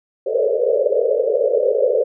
white band-pass noise, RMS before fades -17 dBFS, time 0.26-2.04 s, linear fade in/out 10 ms, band 420 to 590 Hz, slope 96 dB/octave, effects none

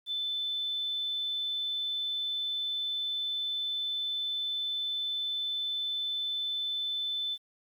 sine tone, 3520 Hz, A7, in tune, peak -30 dBFS, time 0.06-7.38 s, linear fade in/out 50 ms, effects 10-bit

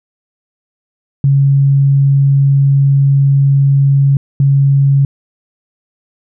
sine tone bursts at uneven times, 138.59 Hz, C#3, in tune, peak -6 dBFS, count 2, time 1.24-4.17 / 4.4-5.05 s, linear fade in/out 2 ms, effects none

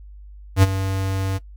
square tone with ADSR envelope, 96.1 Hz, G2, 34 cents flat, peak -9 dBFS, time 0.56-1.39 s, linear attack 68 ms, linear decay 28 ms, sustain -13 dB, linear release 26 ms, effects noise-tail reverb RT60 0.1 s tail -18 dB re dry + added 50 Hz sine -38 dBFS peak until 1.56 s

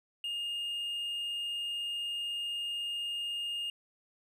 sine tone with hard clipping, 2834 Hz, F7, 25 cents sharp, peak -34 dBFS, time 0.24-3.7 s, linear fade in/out 2 ms, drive 2 dB, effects none

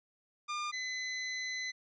sawtooth tone pair in turn, 1204 / 2025 Hz, D6 / B6, +43 / +43 cents, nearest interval major sixth, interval 900 cents, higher second, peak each -31 / -32 dBFS, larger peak first, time 0.48-0.72 / 0.72-1.72 s, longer second, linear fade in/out 20 ms, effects resampled to 16000 Hz

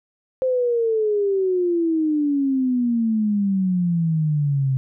sine exponential sweep, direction down, 523.3 to 130.81 Hz, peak -17 dBFS, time 0.42-4.77 s, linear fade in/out 0 ms, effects none

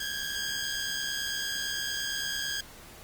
15% pulse tone pair together, 1592.3 / 1661.2 Hz, G6 / G#6, +27 / 0 cents, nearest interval minor second, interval 73 cents, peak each -27 dBFS, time 0-2.61 s, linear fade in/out 5 ms, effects pink hiss -49 dBFS RMS until 3.03 s + Opus 32 kbps

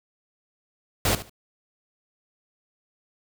pink noise with echo, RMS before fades -22 dBFS, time 1.05-1.15 s, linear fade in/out 2 ms, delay 73 ms, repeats 2, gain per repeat -14 dB, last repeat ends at 1.296 s, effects none

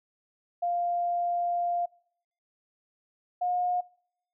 sine tone pair in turn, 698.5 / 717.3 Hz, F5 / F5, 0 / +46 cents, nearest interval unison, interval 46 cents, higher second, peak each -25 dBFS, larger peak neither, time 0.62-1.86 / 3.41-3.81 s, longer first, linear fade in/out 10 ms, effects noise-tail reverb RT60 0.7 s tail -26 dB re dry

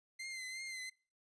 sawtooth tone with vibrato, 2077 Hz, C7, 13 cents flat, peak -39 dBFS, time 0.19-0.9 s, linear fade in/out 10 ms, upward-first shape triangle, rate 2.8 Hz, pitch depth 48 cents each way, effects noise-tail reverb RT60 0.4 s tail -24 dB re dry + resampled to 22050 Hz

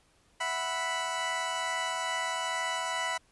20% pulse chord, E suspended second, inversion none, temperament equal, 659.3 / 740 / 987.8 Hz, E5 / F#5 / B5, 0 / 0 / 0 cents, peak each -32 / -33 / -27 dBFS, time 0.4-3.18 s, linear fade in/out 10 ms, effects pink hiss -66 dBFS RMS until 3.31 s + resampled to 24000 Hz

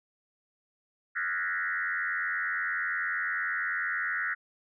sine tone with frequency modulation, 1661 Hz, G#6, in tune, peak -28 dBFS, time 1.15-4.35 s, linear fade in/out 20 ms, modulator 88.7 Hz, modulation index 3.4, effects none

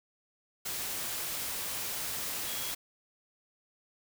sine tone in noise, 3318 Hz, G#7, 2 cents flat, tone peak -43 dBFS, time 2.46-2.72 s, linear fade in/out 10 ms, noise white, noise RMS -36 dBFS, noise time 0.65-2.75 s, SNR -10 dB, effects none

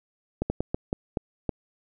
slowing click train, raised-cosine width 2 ms, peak -12 dBFS, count 7, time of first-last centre 0.42-1.492 s, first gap 80 ms, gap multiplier 1.32, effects none

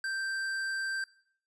sine tone with hard clipping, 1568 Hz, G6, in tune, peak -33 dBFS, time 0.04-1.04 s, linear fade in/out 2 ms, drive 11 dB, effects noise-tail reverb RT60 0.6 s tail -21 dB re dry + resampled to 24000 Hz

